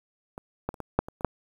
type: clicks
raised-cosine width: 1 ms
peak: -24 / -14 / -29 / -20 / -6 / -24 / -28 / -7 dBFS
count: 8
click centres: 0.379 / 0.69 / 0.742 / 0.803 / 0.99 / 1.085 / 1.209 / 1.247 s
effects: 8-bit